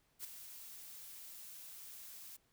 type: noise with ADSR envelope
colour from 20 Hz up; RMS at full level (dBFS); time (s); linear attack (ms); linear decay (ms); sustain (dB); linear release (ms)
blue; -43; 0.19-2.37; 53; 10; -9; 14
effects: pink hiss -75 dBFS RMS until 2.52 s